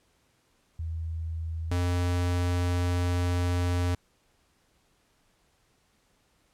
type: tone pair in turn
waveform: sine / square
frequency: 81.4 / 88.54 Hz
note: E2 / F2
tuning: -21 / +24 cents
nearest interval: minor second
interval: 145 cents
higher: second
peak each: -30 / -25 dBFS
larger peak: second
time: 0.79-1.71 / 1.71-3.95 s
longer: second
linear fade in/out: 5 ms
effects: pink hiss -68 dBFS RMS until 6.53 s + low-pass 11000 Hz 12 dB/octave